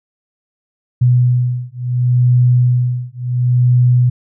sine beating tone pair, 123.47 / 124.18 Hz, B2 / B2, 0 / +10 cents, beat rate 0.71 Hz, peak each -13 dBFS, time 1.01-4.1 s, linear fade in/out 10 ms, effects none

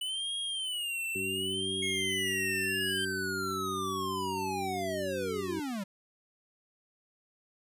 square tone with vibrato, 2960 Hz, F#7, in tune, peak -33 dBFS, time 0.01-3.05 s, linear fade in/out 5 ms, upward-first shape sine, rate 0.69 Hz, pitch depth 170 cents each way
harmonic tone, 95 Hz, F#2, 46 cents sharp, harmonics 1 / 2 / 3 / 4, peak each -45 / -41 / -42 / -37 dBFS, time 1.15-5.6 s, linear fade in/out 5 ms
square linear sweep, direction down, 2183 to 185 Hz, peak -34 dBFS, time 1.82-5.84 s, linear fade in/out 10 ms
effects resampled to 32000 Hz

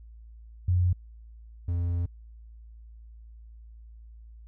sine / triangle tone pair in turn, 89.5 / 86.55 Hz, F2 / F2, +43 / -15 cents, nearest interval minor second, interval 58 cents, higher first, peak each -20 / -23 dBFS, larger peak first, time 0.68-0.93 / 1.68-2.06 s, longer second, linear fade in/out 5 ms, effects added 56 Hz sine -45 dBFS peak until 4.47 s

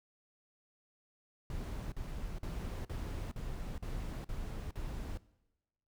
brown noise bursts, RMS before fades -40 dBFS, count 8, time 1.5-5.175 s, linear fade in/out 2 ms, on 420 ms, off 45 ms, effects noise-tail reverb RT60 1.0 s tail -20 dB re dry

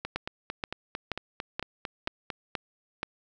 two click trains, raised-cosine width 0.3 ms, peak -14 / -17 dBFS, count 7 / 11, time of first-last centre 0.16-3.031 / 0.05-2.302 s, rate 2.09 / 4.44 Hz, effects none

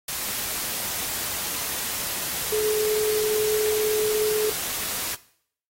sine tone in noise, 427.7 Hz, A4, 49 cents flat, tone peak -21 dBFS, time 2.52-4.5 s, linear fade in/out 5 ms, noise white, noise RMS -29 dBFS, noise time 0.08-5.15 s, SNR +5 dB, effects noise-tail reverb RT60 0.6 s tail -18 dB re dry + AAC 48 kbps

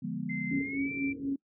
sine chord, D diminished seventh, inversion none, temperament equal with one note detuned, 146.83 / 174.61 / 207.7 / 245.2 Hz, D3 / F3 / Ab3 / Cb4, 0 / 0 / 0 / -12 cents, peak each -40 / -37 / -37 / -37 dBFS, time 0.02-0.6 s, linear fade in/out 10 ms
sine tone with pitch glide, 2076 to 2344 Hz, C7 to D7, -14 to -4 cents, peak -36 dBFS, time 0.29-1.13 s, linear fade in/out 10 ms, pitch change +210 cents, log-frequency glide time 0.61-0.91 s
sine tone with tremolo, 275.4 Hz, C#4, 11 cents flat, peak -27 dBFS, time 0.51-1.36 s, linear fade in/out 5 ms, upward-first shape sine, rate 4.1 Hz, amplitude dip 80%
white low-pass noise, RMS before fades -45 dBFS, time 0.52-1.34 s, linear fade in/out 5 ms, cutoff 460 Hz, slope 96 dB/octave
effects noise-tail reverb RT60 0.1 s tail -23 dB re dry + high-pass 80 Hz 12 dB/octave

